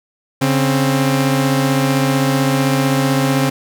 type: tone pair together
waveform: sawtooth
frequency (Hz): 140 / 264.3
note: C#3 / C4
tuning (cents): +18 / +18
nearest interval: major seventh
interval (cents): 1100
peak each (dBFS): -12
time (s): 0.41-3.5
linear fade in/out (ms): 10
effects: none